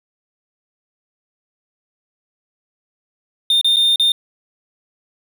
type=tone with dropouts; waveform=triangle; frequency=3630 Hz; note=A#7; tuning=47 cents flat; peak=-10 dBFS; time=3.5-4.12 s; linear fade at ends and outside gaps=2 ms; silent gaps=3.613-3.645 / 3.761-3.767 / 3.959-3.997 s; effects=none